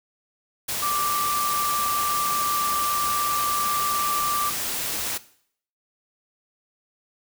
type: tone in noise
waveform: sine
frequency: 1174.7 Hz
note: D6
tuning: in tune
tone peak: -23 dBFS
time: 0.82-4.5 s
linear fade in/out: 10 ms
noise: white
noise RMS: -28 dBFS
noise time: 0.68-5.18 s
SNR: +2 dB
effects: noise-tail reverb RT60 0.6 s tail -17 dB re dry